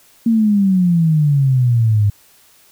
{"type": "exponential sweep", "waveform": "sine", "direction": "down", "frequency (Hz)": [233.1, 100.8], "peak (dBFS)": -10, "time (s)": [0.26, 2.1], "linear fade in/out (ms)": 5, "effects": ["white hiss -50 dBFS RMS until 2.71 s"]}